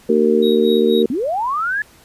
harmonic tone, 76.6 Hz, D#2, 27 cents flat, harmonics 3 / 4 / 5 / 6, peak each -17 / -22 / -16 / -15 dBFS, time 0.09-1.06 s, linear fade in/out 5 ms
triangle tone with tremolo, 3795 Hz, A#7, 30 cents sharp, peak -22 dBFS, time 0.42-1.03 s, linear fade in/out 10 ms, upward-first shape sine, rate 4.1 Hz, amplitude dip 85%
sine linear sweep, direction up, 220 to 1737 Hz, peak -17 dBFS, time 1.1-1.82 s, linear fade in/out 2 ms
effects pink hiss -48 dBFS RMS until 2.04 s + resampled to 32000 Hz

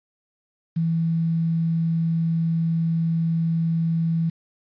sine tone with quantisation, 164.7 Hz, E3, 1 cent flat, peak -19 dBFS, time 0.76-4.3 s, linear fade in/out 10 ms, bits 8, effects resampled to 11025 Hz

